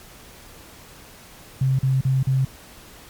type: tone bursts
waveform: sine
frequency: 132.5 Hz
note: C3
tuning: 22 cents sharp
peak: -16 dBFS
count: 4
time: 1.61-2.45 s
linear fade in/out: 5 ms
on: 180 ms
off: 40 ms
effects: pink hiss -45 dBFS RMS until 3.09 s + MP3 96 kbps